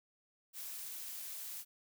blue noise, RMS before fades -45 dBFS, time 0.53-1.65 s, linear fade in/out 50 ms, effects none

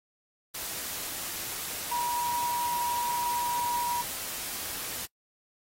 sine tone in noise, 962 Hz, B5, 46 cents flat, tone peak -27 dBFS, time 1.91-4.02 s, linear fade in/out 10 ms, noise white, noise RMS -36 dBFS, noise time 0.54-5.06 s, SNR +6 dB, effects noise-tail reverb RT60 0.1 s tail -24 dB re dry + AAC 48 kbps

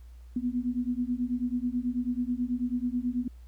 sine beating tone pair, 241.5 / 250.7 Hz, B3 / B3, -39 / +26 cents, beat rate 9.2 Hz, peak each -30 dBFS, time 0.36-3.28 s, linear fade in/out 5 ms, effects added 60 Hz sine -45 dBFS peak until 3.47 s + pink hiss -67 dBFS RMS until 3.47 s

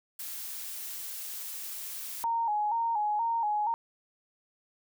blue noise, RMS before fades -39 dBFS, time 0.19-2.24 s, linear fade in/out 5 ms
sine tone with vibrato, 880 Hz, A5, in tune, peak -26 dBFS, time 2.24-3.74 s, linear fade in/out 0 ms, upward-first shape square, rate 2.1 Hz, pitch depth 83 cents each way
effects none

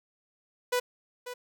sawtooth tone with echo, 493.9 Hz, B4, in tune, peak -21 dBFS, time 0.72-0.8 s, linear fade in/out 10 ms, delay 540 ms, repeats 1, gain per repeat -12 dB, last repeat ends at 1.34 s, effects none

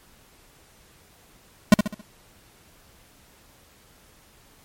square tone with echo, 208.7 Hz, G#3, 9 cents sharp, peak -8 dBFS, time 1.72-1.74 s, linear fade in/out 2 ms, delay 68 ms, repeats 4, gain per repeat -8 dB, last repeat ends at 2.012 s, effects pink hiss -55 dBFS RMS until 4.64 s + MP3 64 kbps

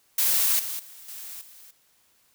blue noise with level steps, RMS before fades -22 / -32 / -46 / -39 / -49 dBFS, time 0.18-1.71 s, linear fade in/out 5 ms, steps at 0.59 / 0.79 / 1.08 / 1.41 s, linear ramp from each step 5 ms, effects white hiss -64 dBFS RMS until 2.34 s

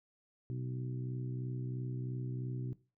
harmonic tone, 63 Hz, B1, 35 cents sharp, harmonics 2 / 3 / 4 / 5 / 6, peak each -37 / -50 / -50 / -49 / -51 dBFS, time 0.5-2.73 s, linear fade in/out 0 ms, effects noise-tail reverb RT60 0.3 s tail -17 dB re dry

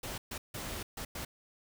pink noise bursts at uneven times, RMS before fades -40 dBFS, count 5, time 0.03-0.18 / 0.31-0.38 / 0.54-0.83 / 0.97-1.05 / 1.15-1.25 s, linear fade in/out 5 ms, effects none

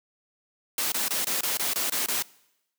white noise bursts, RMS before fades -27 dBFS, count 9, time 0.78-2.224 s, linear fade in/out 2 ms, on 140 ms, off 23 ms, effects noise-tail reverb RT60 0.9 s tail -23 dB re dry + high-pass 200 Hz 12 dB/octave

